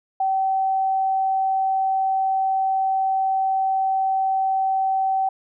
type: tone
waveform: sine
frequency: 768 Hz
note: G5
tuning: 36 cents flat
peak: -18 dBFS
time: 0.2-5.29 s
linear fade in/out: 5 ms
effects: none